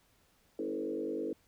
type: tone with frequency modulation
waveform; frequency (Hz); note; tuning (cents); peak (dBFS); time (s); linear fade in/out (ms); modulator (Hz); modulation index
sine; 383.9; G4; -36; -33; 0.59-1.33; 2; 49.6; 2.3
effects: pink hiss -69 dBFS RMS until 1.47 s